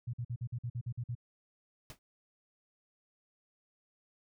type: tone bursts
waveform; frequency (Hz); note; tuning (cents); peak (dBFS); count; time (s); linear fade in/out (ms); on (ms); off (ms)
sine; 120; B2; -49; -34; 10; 0.07-1.152; 10; 65; 48
type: noise with exponential decay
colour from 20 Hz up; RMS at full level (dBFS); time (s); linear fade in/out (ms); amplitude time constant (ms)
pink; -42; 1.9-1.99; 1; 18
effects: none